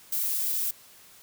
violet noise, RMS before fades -28 dBFS, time 0.12-0.71 s, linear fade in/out 5 ms, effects white hiss -53 dBFS RMS until 1.22 s

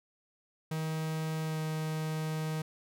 45% pulse tone with pitch glide, 158.2 to 156.84 Hz, D#3 to D#3, +29 to +14 cents, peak -32 dBFS, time 0.71-2.62 s, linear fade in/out 5 ms, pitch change -15 cents, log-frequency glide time 1.43-1.59 s, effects none

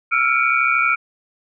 sine tone cluster, 1327 / 1400 / 2272 / 2401 Hz, E6 / F6 / C#7 / D7, +11 / +4 / +42 / +38 cents, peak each -20 dBFS, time 0.11-0.96 s, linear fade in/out 20 ms, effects none

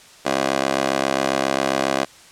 15% pulse tone with high-pass filter, 67.4 Hz, C#2, 48 cents flat, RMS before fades -21 dBFS, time 0.25-2.05 s, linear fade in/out 10 ms, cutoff 450 Hz, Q 1.5, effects white hiss -46 dBFS RMS until 2.31 s + low-pass 8000 Hz 12 dB/octave

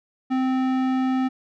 square tone with low-pass filter, 259.9 Hz, C4, 11 cents flat, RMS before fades -22 dBFS, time 0.3-1.29 s, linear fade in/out 20 ms, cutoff 2200 Hz, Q 0.51, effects none

